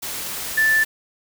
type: tone in noise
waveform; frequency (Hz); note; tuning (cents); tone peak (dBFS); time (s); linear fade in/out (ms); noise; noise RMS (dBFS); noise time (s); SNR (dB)
sine; 1760; A6; 0; -14; 0.57-0.84; 10; white; -29; 0.02-0.85; +12
effects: none